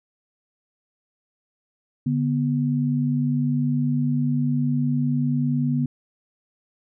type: tone pair together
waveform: sine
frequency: 144.9 / 244.7 Hz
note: D3 / B3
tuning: -23 / -16 cents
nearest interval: major sixth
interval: 907 cents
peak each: -22 dBFS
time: 2.06-5.86 s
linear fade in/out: 5 ms
effects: none